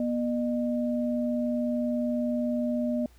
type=tone pair together; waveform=sine; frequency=241.7 / 607.9 Hz; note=B3 / D#5; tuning=-37 / -40 cents; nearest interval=octave + major third; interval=1597 cents; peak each=-26 / -31 dBFS; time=0-3.06 s; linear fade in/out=2 ms; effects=added 60 Hz sine -54 dBFS peak until 3.18 s + pink hiss -62 dBFS RMS until 3.18 s